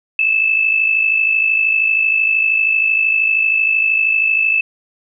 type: tone with amplitude modulation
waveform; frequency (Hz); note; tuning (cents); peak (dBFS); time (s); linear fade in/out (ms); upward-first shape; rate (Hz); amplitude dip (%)
sine; 2622; E7; -10; -9; 0.19-4.61; 2; sine; 52.9; 60
effects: none